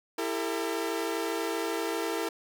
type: tone cluster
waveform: sawtooth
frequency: 332.3 / 400.1 / 452.7 Hz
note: E4 / G4 / A4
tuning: +14 / +35 / +49 cents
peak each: -29 / -32 / -29 dBFS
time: 0.18-2.29 s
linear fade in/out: 5 ms
effects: none